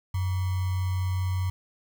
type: tone with sample-and-hold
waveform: sine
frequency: 92.5 Hz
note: F#2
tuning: in tune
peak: -24 dBFS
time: 0.14-1.5 s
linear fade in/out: 5 ms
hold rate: 1050 Hz
effects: none